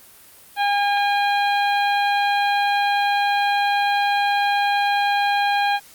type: harmonic tone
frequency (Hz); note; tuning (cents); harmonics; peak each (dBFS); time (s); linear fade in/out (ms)
811; G#5; -41; 1 / 2 / 3 / 4 / 5; -18 / -24 / -28 / -30 / -32; 0.56-5.8; 50
effects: white hiss -47 dBFS RMS until 5.94 s + Opus 32 kbps